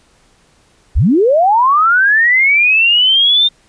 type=linear sweep; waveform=sine; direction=up; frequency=31.17 to 3646 Hz; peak=-7 dBFS; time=0.95-3.49 s; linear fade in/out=20 ms; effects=pink hiss -52 dBFS RMS until 3.68 s + resampled to 22050 Hz